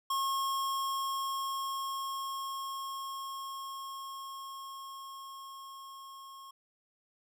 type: tone with level ramp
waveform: square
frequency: 1084 Hz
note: C#6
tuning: 39 cents flat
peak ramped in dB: -30 to -48 dBFS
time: 0.1-6.51 s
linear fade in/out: 5 ms
effects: none